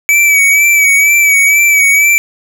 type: tone with vibrato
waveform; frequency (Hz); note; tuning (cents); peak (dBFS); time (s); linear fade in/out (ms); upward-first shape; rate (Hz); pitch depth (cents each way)
square; 2289; D7; -45; -6; 0.09-2.18; 0; sine; 2.1; 43
effects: 7-bit